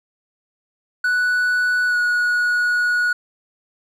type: tone with pitch glide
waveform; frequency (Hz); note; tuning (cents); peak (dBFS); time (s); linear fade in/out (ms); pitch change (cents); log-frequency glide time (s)
triangle; 1480 to 1457.9; F#6 to F#6; 0 to -26; -14; 1.04-3.13; 5; -26; 1.87-1.97
effects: none